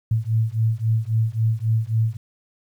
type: beating tone pair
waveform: sine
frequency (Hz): 110 / 113.7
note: A2 / A#2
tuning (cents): 0 / -43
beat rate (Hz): 3.7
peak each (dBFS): -21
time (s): 0.11-2.17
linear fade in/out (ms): 5
effects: 9-bit